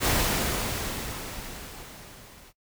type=noise with level ramp; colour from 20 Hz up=pink; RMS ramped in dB=-22 to -51 dBFS; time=0-2.53 s; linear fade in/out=50 ms; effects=noise-tail reverb RT60 0.1 s tail -20 dB re dry